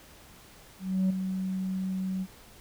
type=tone with ADSR envelope; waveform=sine; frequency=188.3 Hz; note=F#3; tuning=31 cents sharp; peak=-19 dBFS; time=0.79-2.27 s; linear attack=310 ms; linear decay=9 ms; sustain=-9 dB; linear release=50 ms; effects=tanh soft clip ceiling -21 dBFS + pink hiss -53 dBFS RMS until 2.6 s